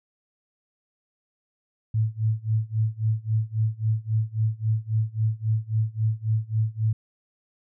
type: tone with tremolo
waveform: sine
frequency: 110 Hz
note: A2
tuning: in tune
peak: -18 dBFS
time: 1.94-6.93 s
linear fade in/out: 5 ms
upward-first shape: sine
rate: 3.7 Hz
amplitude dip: 95%
effects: none